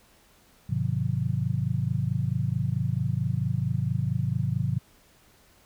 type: chord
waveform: sine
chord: G dominant seventh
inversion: none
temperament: just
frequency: 98 / 122.5 / 147 / 176.4 Hz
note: G2 / B2 / D3 / F3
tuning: 0 / -14 / +2 / +18 cents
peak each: -31 / -27 / -30 / -32 dBFS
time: 0.69-4.79 s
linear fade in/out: 10 ms
effects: pink hiss -59 dBFS RMS until 5.65 s